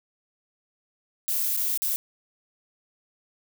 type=noise with dropouts; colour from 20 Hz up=violet; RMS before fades=-26 dBFS; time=1.28-1.96 s; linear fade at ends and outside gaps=0 ms; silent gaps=1.566-1.573 / 1.775-1.82 s; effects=none